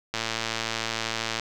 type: click train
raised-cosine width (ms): 0.2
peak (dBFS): -10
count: 143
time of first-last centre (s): 0.14-1.397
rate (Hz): 113
effects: none